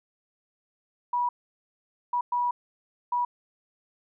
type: tone bursts at uneven times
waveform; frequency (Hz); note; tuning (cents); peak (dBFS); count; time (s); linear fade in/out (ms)
sine; 972; B5; -28; -23; 4; 1.13-1.29 / 2.13-2.21 / 2.32-2.51 / 3.12-3.25; 5
effects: none